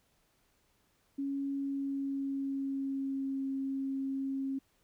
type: tone with pitch glide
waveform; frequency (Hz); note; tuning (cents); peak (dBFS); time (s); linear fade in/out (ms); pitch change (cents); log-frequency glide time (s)
sine; 277.2 to 270.2; C#4 to C#4; 0 to -44; -32; 1.18-4.59; 10; -44; 1.52-3.4
effects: pink hiss -72 dBFS RMS until 4.83 s